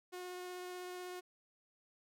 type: tone with vibrato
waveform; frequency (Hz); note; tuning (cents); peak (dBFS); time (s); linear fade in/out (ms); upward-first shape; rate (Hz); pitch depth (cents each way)
sawtooth; 361.6; F#4; -40; -40; 0.12-1.21; 20; triangle; 16; 10
effects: none